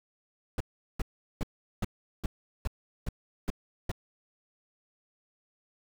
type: noise bursts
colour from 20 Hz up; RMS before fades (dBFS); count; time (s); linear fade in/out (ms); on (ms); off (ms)
brown; -29; 9; 0.58-3.916; 2; 24; 390
effects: none